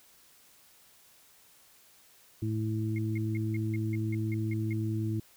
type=harmonic tone; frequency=109.2 Hz; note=A2; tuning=13 cents flat; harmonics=1 / 2 / 3; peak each=-30 / -37 / -35 dBFS; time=2.42-5.2 s; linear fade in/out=5 ms
type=tone bursts; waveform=sine; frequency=2141 Hz; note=C7; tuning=39 cents sharp; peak=-40 dBFS; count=10; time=2.96-4.73 s; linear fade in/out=2 ms; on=24 ms; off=170 ms
effects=white hiss -60 dBFS RMS until 5.36 s